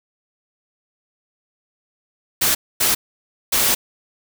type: noise bursts at uneven times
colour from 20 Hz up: white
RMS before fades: -17 dBFS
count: 3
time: 2.41-2.55 / 2.8-2.95 / 3.52-3.75 s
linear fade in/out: 10 ms
effects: none